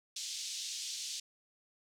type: band-pass noise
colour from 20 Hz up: white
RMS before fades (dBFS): -41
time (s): 0.16-1.2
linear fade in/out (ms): 5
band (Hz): 3200 to 6900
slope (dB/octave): 24
effects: none